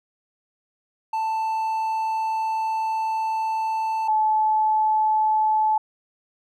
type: tone pair in turn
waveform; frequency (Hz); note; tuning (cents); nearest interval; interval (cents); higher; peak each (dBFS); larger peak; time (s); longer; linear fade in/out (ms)
triangle / sine; 884 / 865.3; A5 / A5; +8 / -29; unison; 37; first; -20 / -17; second; 1.13-4.08 / 4.08-5.78; first; 5
effects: none